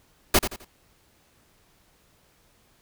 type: noise with echo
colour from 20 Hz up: pink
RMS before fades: -17 dBFS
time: 0.34-0.39 s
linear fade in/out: 5 ms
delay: 86 ms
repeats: 3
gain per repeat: -10 dB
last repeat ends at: 0.648 s
effects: pink hiss -62 dBFS RMS until 2.81 s